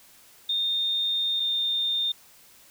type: tone pair in turn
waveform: sine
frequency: 3649 / 3630 Hz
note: A#7 / A#7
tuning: -38 / -47 cents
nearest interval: unison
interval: 9 cents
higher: first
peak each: -23 dBFS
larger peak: neither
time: 0.49-1.4 / 1.4-2.12 s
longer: first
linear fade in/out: 5 ms
effects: white hiss -54 dBFS RMS until 2.7 s